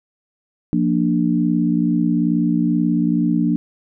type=chord; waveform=sine; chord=Bb major; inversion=second; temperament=equal with one note detuned; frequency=174.61 / 233.1 / 295.4 Hz; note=F3 / Bb3 / D4; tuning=0 / 0 / +10 cents; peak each=-19 dBFS; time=0.73-3.56 s; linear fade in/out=0 ms; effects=none